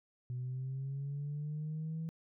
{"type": "linear sweep", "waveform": "sine", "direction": "up", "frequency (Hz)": [123.47, 163.3], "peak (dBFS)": -35, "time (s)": [0.3, 2.09], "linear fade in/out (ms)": 0, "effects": ["tanh soft clip ceiling -33 dBFS"]}